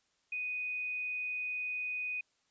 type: tone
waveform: sine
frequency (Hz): 2489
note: D#7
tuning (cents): 0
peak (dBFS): -34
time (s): 0.32-2.21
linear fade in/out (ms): 5
effects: white hiss -75 dBFS RMS until 2.5 s + resampled to 16000 Hz